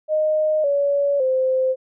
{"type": "tone with pitch steps", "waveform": "sine", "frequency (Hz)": [618, 566.7, 519.7], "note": ["D#5", "C#5", "C5"], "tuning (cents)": [-12, 38, -12], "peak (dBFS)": -16, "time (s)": [0.08, 1.76], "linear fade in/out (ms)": 50, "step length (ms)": 560, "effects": []}